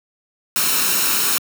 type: noise with comb filter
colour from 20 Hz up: white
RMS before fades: -18 dBFS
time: 0.56-1.38 s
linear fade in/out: 0 ms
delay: 0.74 ms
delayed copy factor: +0.55
effects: high-pass 200 Hz 12 dB/octave